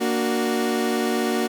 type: chord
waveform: 30% pulse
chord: Bb augmented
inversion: none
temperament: equal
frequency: 233.1 / 293.7 / 370 Hz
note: Bb3 / D4 / F#4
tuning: 0 / 0 / 0 cents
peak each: -21 / -26 / -22 dBFS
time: 0-1.48 s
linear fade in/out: 20 ms
effects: none